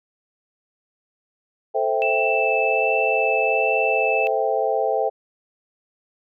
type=chord; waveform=sine; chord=A minor seventh; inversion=none; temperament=equal; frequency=440 / 523.3 / 659.3 / 784 Hz; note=A4 / C5 / E5 / G5; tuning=0 / 0 / 0 / 0 cents; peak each=-24 dBFS; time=1.74-5.1 s; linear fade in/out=20 ms
type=tone with vibrato; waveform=sine; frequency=2645 Hz; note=E7; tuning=5 cents sharp; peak=-22 dBFS; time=2.02-4.27 s; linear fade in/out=0 ms; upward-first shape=sine; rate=1.3 Hz; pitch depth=8 cents each way
effects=none